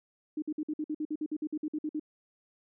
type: tone bursts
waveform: sine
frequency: 305.4 Hz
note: D#4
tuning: 32 cents flat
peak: -30 dBFS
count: 16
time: 0.37-1.997 s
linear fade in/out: 5 ms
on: 52 ms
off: 53 ms
effects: none